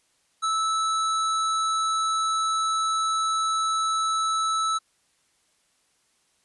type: tone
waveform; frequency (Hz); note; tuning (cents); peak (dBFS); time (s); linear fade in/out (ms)
square; 1310; E6; -11; -23; 0.42-4.79; 20
effects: white hiss -67 dBFS RMS until 6.44 s + resampled to 24000 Hz